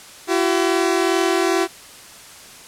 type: tone pair together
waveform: sawtooth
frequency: 337.6 / 380 Hz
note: E4 / F#4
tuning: +41 / +46 cents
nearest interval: major second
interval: 205 cents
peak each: -15 dBFS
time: 0.27-1.68 s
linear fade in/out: 50 ms
effects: white hiss -41 dBFS RMS until 2.67 s + low-pass 10000 Hz 12 dB/octave